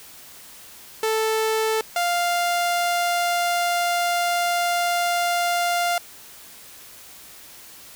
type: tone pair in turn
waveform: sawtooth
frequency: 440 / 698.5 Hz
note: A4 / F5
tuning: 0 / 0 cents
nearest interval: minor sixth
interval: 800 cents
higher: second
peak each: -16 dBFS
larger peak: neither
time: 1.03-1.81 / 1.96-5.98 s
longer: second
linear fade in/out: 2 ms
effects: white hiss -44 dBFS RMS until 7.95 s